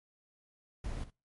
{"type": "noise with echo", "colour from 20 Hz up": "brown", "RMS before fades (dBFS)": -38, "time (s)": [0.84, 1.04], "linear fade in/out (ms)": 5, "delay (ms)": 63, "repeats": 1, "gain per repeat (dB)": -14, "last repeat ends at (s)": 1.103, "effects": ["noise-tail reverb RT60 0.3 s tail -26 dB re dry", "MP3 48 kbps"]}